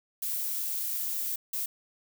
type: noise bursts at uneven times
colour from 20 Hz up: violet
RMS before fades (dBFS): -32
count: 2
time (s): 0.22-1.36 / 1.53-1.66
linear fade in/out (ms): 5
effects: none